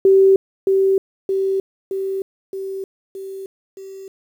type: tone with echo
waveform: sine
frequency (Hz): 386.3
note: G4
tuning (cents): -25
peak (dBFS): -8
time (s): 0.05-0.36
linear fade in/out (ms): 2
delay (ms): 620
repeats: 6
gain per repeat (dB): -4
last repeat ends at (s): 4.08
effects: 8-bit